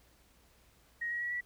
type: tone with pitch steps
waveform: sine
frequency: 1882 / 1903.9 / 1926 / 1948.4 Hz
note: A#6 / A#6 / B6 / B6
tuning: +16 / +36 / -44 / -24 cents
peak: -33 dBFS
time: 1.01-1.41 s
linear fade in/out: 10 ms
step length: 100 ms
effects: added 60 Hz sine -68 dBFS peak until 1.45 s + pink hiss -66 dBFS RMS until 1.45 s